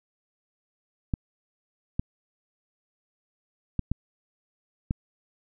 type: clicks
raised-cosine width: 5 ms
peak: -13 dBFS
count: 5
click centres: 1.138 / 1.995 / 3.793 / 3.916 / 4.909 s
effects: none